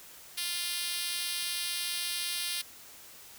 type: tone with high-pass filter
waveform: 5% pulse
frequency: 349.2 Hz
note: F4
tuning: in tune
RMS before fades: -34 dBFS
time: 0.37-2.62 s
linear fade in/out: 10 ms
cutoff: 3900 Hz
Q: 0.69
effects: white hiss -51 dBFS RMS until 3.38 s